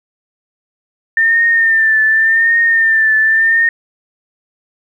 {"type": "tone with vibrato", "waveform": "sine", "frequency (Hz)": 1800, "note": "A6", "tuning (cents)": 39, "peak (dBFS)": -8, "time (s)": [1.17, 3.69], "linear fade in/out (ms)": 2, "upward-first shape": "triangle", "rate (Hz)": 0.88, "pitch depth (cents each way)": 53, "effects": ["8-bit"]}